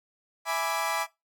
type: chord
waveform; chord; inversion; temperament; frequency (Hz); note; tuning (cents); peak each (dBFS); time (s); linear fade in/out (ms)
30% pulse; E dominant seventh; none; equal; 659.3 / 830.6 / 987.8 / 1174.7; E5 / G#5 / B5 / D6; 0 / 0 / 0 / 0; -30; 0.45-1.07; 50
effects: noise-tail reverb RT60 0.2 s tail -19 dB re dry